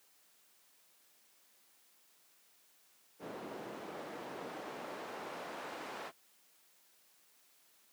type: noise with band-pass filter sweep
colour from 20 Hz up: pink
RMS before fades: -45 dBFS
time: 3.19-6.12 s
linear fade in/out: 50 ms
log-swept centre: 380 to 940 Hz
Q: 0.71
effects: white hiss -68 dBFS RMS until 7.92 s + high-pass 200 Hz 12 dB/octave